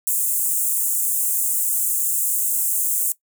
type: high-pass noise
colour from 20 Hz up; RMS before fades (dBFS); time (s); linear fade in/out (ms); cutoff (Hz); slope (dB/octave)
pink; -21; 0.07-3.12; 0; 7500; 48
effects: noise-tail reverb RT60 0.1 s tail -18 dB re dry